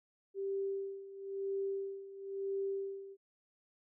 sine tone with tremolo, 392 Hz, G4, in tune, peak -33 dBFS, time 0.34-3.17 s, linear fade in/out 50 ms, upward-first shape sine, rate 0.99 Hz, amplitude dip 80%, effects none

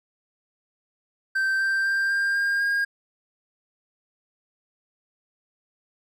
triangle tone with pitch steps, 1558 / 1570.7 / 1583.4 / 1596.3 / 1609.2 / 1622.3 Hz, G6 / G6 / G6 / G6 / G6 / G#6, -11 / +3 / +17 / +31 / +45 / -41 cents, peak -19 dBFS, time 1.35-2.85 s, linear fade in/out 10 ms, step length 250 ms, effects none

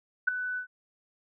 sine tone with ADSR envelope, 1495 Hz, F#6, 17 cents sharp, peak -17 dBFS, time 0.27-0.67 s, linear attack 13 ms, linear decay 5 ms, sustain -13 dB, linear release 95 ms, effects none

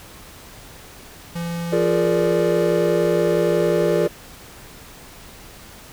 square tone with pitch glide, 170 to 168.34 Hz, F3 to E3, -46 to +37 cents, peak -25 dBFS, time 1.35-4.07 s, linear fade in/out 10 ms, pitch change -17 cents, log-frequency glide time 1.74-3.82 s
triangle chord, Bb dominant seventh, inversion second, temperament equal, 349.2 / 415.3 / 466.2 / 587.3 Hz, F4 / Ab4 / Bb4 / D5, 0 / 0 / 0 / 0 cents, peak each -20 dBFS, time 1.72-4.08 s, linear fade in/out 10 ms
effects pink hiss -42 dBFS RMS until 5.92 s

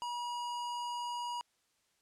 sine tone with hard clipping, 962 Hz, B5, 46 cents flat, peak -38 dBFS, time 0.02-1.41 s, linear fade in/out 0 ms, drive 18 dB, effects white hiss -75 dBFS RMS until 2.01 s + low-pass 9000 Hz 12 dB/octave

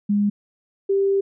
sine tone pair in turn, 204.9 / 393.3 Hz, G#3 / G4, -23 / +6 cents, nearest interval major seventh, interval 1129 cents, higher second, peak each -16 dBFS, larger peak neither, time 0.09-0.3 / 0.89-1.21 s, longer second, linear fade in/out 10 ms, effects none

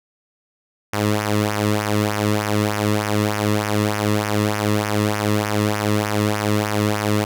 sawtooth tone with flanger, 105 Hz, G#2, 19 cents sharp, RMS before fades -20 dBFS, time 0.93-7.25 s, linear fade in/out 5 ms, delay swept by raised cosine 0.24 to 1.34 ms, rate 3.3 Hz, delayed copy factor -0.7, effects none

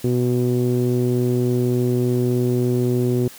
sawtooth tone with low-pass filter, 123.47 Hz, B2, in tune, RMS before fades -19 dBFS, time 0.04-3.28 s, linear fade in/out 5 ms, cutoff 360 Hz, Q 3.2, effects white hiss -42 dBFS RMS until 3.38 s

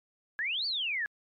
sine exponential two-way sweep, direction up then down, 1643 to 4699 to 1643 Hz, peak -29 dBFS, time 0.39-1.06 s, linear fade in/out 0 ms, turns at 0.66 s, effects MP3 96 kbps

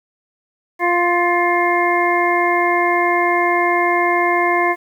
harmonic tone with a mistuned harmonic, 349.2 Hz, F4, in tune, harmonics 1 / 2 / 3 / 5 / 6, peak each -19 / -19 / -19 / -23 / -20 dBFS, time 0.79-4.76 s, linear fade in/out 50 ms, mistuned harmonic 6, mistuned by +20 cents, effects 8-bit

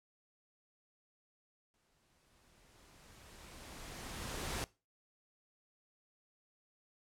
pink noise with exponential growth, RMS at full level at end -38 dBFS, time 1.74-4.64 s, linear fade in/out 0 ms, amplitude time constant 630 ms, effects noise-tail reverb RT60 0.3 s tail -21 dB re dry + low-pass 11000 Hz 12 dB/octave

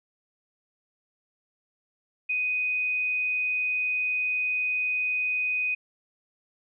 sine tone, 2496 Hz, D#7, 5 cents sharp, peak -24 dBFS, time 2.29-5.75 s, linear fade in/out 10 ms, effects none

